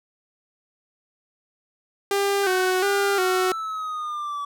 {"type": "tone with vibrato", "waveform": "sawtooth", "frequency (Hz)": 384.2, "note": "G4", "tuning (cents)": -35, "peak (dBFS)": -16, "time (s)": [2.11, 3.52], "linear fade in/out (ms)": 2, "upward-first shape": "square", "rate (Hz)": 1.4, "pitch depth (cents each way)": 66}
{"type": "linear sweep", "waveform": "triangle", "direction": "down", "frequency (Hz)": [1547, 1142], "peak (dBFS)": -25, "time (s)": [2.43, 4.45], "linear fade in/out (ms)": 5}
{"effects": []}